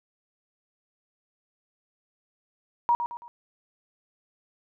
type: tone with echo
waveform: sine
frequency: 951 Hz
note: A#5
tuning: 34 cents sharp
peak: -18 dBFS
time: 2.89-2.95 s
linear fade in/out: 0 ms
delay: 110 ms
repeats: 3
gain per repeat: -8 dB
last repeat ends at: 3.28 s
effects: none